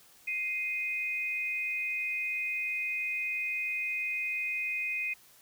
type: tone pair together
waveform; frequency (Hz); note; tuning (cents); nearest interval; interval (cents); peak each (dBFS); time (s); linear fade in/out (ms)
sine; 2100 / 2497; C7 / D#7; +6 / +6; minor third; 300; -37 / -31; 0.27-5.14; 10
effects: white hiss -59 dBFS RMS until 5.41 s